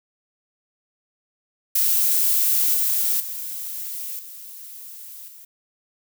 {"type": "noise with level steps", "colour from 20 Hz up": "violet", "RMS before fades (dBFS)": [-19, -21, -31, -39, -44], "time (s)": [1.75, 5.45], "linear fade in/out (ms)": 5, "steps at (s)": [2.74, 3.2, 4.19, 5.28], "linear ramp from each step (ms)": 2, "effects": []}